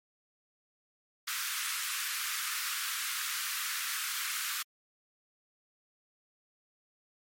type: high-pass noise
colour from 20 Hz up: pink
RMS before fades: -35 dBFS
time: 1.27-4.63 s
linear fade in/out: 10 ms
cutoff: 1200 Hz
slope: 48 dB/octave
effects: MP3 64 kbps